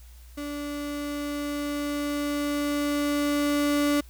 35% pulse tone with level ramp, 290.2 Hz, D4, 21 cents flat, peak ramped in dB -30 to -19 dBFS, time 0.37-4.01 s, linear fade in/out 10 ms, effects added 60 Hz sine -45 dBFS peak until 4.09 s + white hiss -57 dBFS RMS until 4.09 s

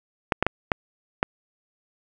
clicks, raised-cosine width 0.5 ms, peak -4 dBFS, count 5, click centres 0.322 / 0.426 / 0.466 / 0.718 / 1.229 s, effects none

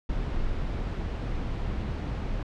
brown noise, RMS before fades -30 dBFS, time 0.09-2.43 s, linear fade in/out 5 ms, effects low-pass 4000 Hz 12 dB/octave

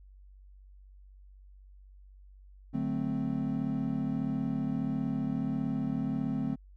triangle chord, D dominant seventh, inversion none, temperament equal, 146.83 / 185 / 220 / 261.6 Hz, D3 / F#3 / A3 / C4, 0 / 0 / 0 / 0 cents, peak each -34 / -36 / -32 / -31 dBFS, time 2.73-6.56 s, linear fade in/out 20 ms, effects added 48 Hz sine -51 dBFS peak until 6.76 s

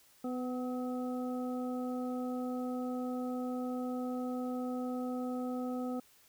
harmonic tone with a mistuned harmonic, 250.8 Hz, B3, 27 cents sharp, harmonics 1 / 2 / 3 / 5, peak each -35 / -41 / -45 / -49 dBFS, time 0.24-6 s, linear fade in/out 5 ms, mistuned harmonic 5, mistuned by +30 cents, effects white hiss -64 dBFS RMS until 6.28 s

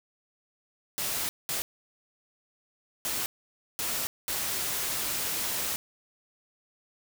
white noise bursts at uneven times, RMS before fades -31 dBFS, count 5, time 0.98-1.29 / 1.49-1.62 / 3.05-3.26 / 3.79-4.07 / 4.28-5.76 s, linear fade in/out 0 ms, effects none

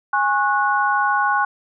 sine tone cluster, 825 / 1092 / 1469 Hz, G#5 / C#6 / F#6, -12 / -26 / -13 cents, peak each -20 dBFS, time 0.13-1.45 s, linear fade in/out 5 ms, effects none

